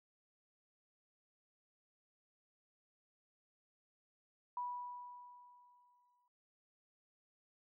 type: tone with exponential decay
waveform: sine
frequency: 980 Hz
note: B5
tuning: 14 cents flat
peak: -37 dBFS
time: 4.57-6.28 s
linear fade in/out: 2 ms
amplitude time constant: 370 ms
effects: none